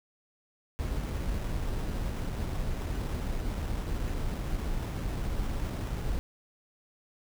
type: noise with sample-and-hold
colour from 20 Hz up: brown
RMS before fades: -32 dBFS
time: 0.79-6.19 s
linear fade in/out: 0 ms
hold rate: 4410 Hz
effects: none